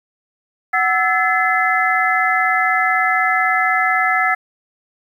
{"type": "tone cluster", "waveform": "sine", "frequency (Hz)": [746, 1316, 1722, 2044], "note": ["F#5", "E6", "A6", "C7"], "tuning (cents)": [14, -3, -38, -41], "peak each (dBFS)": -19, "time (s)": [0.73, 4.35], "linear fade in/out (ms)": 10, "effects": ["8-bit"]}